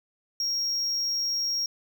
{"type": "tone", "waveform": "triangle", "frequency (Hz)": 5588, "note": "F8", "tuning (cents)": 0, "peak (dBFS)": -24, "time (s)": [0.4, 1.66], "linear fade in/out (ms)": 2, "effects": []}